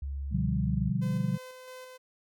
sine tone with pitch glide, 69.3 to 68.39 Hz, C#2 to C#2, 0 to -23 cents, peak -32 dBFS, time 0.02-0.9 s, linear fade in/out 5 ms, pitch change -23 cents, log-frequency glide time 0.33-0.65 s
sine chord, G dominant seventh, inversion first, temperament equal, 123.47 / 146.83 / 174.61 / 196 Hz, B2 / D3 / F3 / G3, 0 / 0 / 0 / 0 cents, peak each -32 dBFS, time 0.31-1.38 s, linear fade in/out 20 ms
sawtooth tone with tremolo, 511 Hz, C5, 41 cents flat, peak -39 dBFS, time 1.01-1.98 s, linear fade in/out 20 ms, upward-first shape square, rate 3 Hz, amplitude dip 30%
effects none

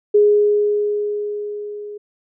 sine tone with level ramp, 415.3 Hz, G#4, in tune, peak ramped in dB -8 to -29 dBFS, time 0.14-1.98 s, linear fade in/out 10 ms, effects none

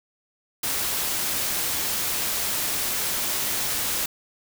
white noise, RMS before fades -26 dBFS, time 0.63-4.06 s, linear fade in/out 5 ms, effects none

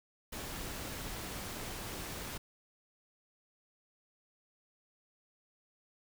pink noise, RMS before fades -42 dBFS, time 0.32-2.38 s, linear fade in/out 10 ms, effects none

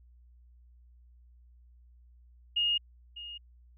sine tone with echo, 2852 Hz, F7, 36 cents sharp, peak -25 dBFS, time 2.56-2.78 s, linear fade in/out 10 ms, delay 600 ms, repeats 1, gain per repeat -15 dB, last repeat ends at 3.38 s, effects added 60 Hz sine -55 dBFS peak until 3.77 s

